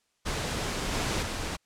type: noise with level steps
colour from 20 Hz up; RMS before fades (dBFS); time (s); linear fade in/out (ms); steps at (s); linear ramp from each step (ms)
pink; -31 / -29 / -33; 0.25-1.57; 20; 0.92 / 1.22; 10
effects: white hiss -73 dBFS RMS until 1.65 s + low-pass 8000 Hz 12 dB/octave

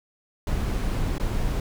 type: noise with dropouts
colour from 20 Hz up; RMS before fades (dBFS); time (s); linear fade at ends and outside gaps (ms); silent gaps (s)
brown; -25; 0.47-1.6; 2; 1.182-1.198
effects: none

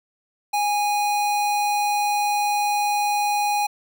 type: tone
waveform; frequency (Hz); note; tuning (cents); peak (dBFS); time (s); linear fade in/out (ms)
square; 825; G#5; -12; -20; 0.53-3.67; 10
effects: none

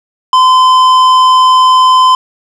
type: tone with tanh clipping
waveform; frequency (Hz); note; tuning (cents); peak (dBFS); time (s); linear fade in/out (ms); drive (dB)
sine; 1025; C6; -36; -5; 0.33-2.15; 2; 11
effects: none

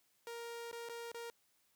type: tone with dropouts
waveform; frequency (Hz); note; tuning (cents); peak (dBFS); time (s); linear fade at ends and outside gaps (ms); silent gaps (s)
sawtooth; 467.9; A#4; +6; -40; 0.27-1.3; 1; 0.714-0.728 / 0.888-0.895 / 1.117-1.145
effects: white hiss -75 dBFS RMS until 1.75 s + high-pass 60 Hz 12 dB/octave

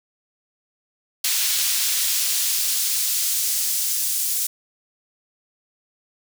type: noise with high-pass filter sweep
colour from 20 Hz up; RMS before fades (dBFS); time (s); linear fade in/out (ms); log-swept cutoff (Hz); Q
pink; -22; 1.24-4.47; 5; 3400 to 7200; 0.73
effects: none

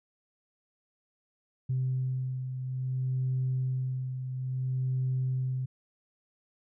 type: beating tone pair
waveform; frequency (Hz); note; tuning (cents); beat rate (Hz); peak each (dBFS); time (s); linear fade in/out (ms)
sine; 129.2 / 129.79; C3 / C3; -21 / -14; 0.59; -28 / -36; 1.69-5.66; 10
effects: tanh soft clip ceiling -22 dBFS

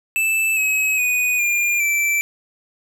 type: tone with pitch steps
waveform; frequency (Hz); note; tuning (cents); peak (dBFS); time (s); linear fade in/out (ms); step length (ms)
square; 2637 / 2557 / 2480 / 2406 / 2333; E7 / D#7 / D#7 / D7 / D7; 0 / +47 / -6 / +41 / -12; -17; 0.16-2.21; 0; 410
effects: none

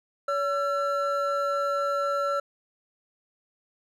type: tone pair together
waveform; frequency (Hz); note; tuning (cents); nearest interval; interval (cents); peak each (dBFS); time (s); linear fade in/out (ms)
triangle; 566.4 / 1348; C#5 / E6; +37 / +38; octave + minor third; 1501; -25; 0.28-2.4; 5
effects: none

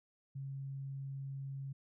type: tone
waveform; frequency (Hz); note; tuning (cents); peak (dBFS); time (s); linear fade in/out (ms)
sine; 136.6; C#3; -25; -40; 0.35-1.73; 10
effects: none

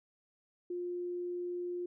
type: tone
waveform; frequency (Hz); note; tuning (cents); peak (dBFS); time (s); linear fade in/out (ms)
sine; 353.7; F4; +22; -35; 0.7-1.86; 5
effects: none

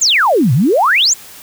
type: exponential two-way sweep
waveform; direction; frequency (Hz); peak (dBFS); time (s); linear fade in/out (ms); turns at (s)
sine; down then up; 7620 to 114.2 to 7620; -8; 0.01-1.14; 10; 0.53
effects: white hiss -36 dBFS RMS until 1.42 s

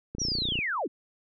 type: click train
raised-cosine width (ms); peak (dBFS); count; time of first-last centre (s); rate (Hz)
3; -22; 14; 0.15-0.589; 29.6
type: linear sweep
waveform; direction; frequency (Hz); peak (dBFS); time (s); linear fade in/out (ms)
sine; down; 5920 to 178.9; -27; 0.19-0.88; 20
effects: none

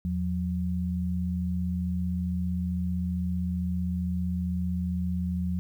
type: tone pair together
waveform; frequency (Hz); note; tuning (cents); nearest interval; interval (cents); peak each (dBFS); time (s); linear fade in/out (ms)
sine; 82.3 / 180.02; E2 / F#3; -2 / -47; octave + major second; 1355; -30 / -28; 0.05-5.59; 0
effects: 10-bit

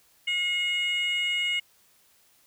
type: tone pair together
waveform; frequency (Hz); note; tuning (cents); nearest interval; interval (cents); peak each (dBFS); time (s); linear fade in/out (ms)
sine; 2160 / 2887; C#7 / F#7; -45 / -43; perfect fourth; 502; -25; 0.27-1.6; 10
effects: tanh soft clip ceiling -21 dBFS + white hiss -62 dBFS RMS until 2.46 s

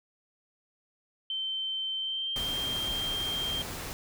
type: tone with pitch glide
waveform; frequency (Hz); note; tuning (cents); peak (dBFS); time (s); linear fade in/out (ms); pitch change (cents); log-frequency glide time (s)
sine; 3100 to 3183; G7 to G7; -20 to +26; -30; 1.3-3.62; 2; +46; 1.97-2.54
type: noise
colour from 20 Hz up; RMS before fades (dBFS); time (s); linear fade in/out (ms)
pink; -38; 2.36-3.93; 0
effects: none

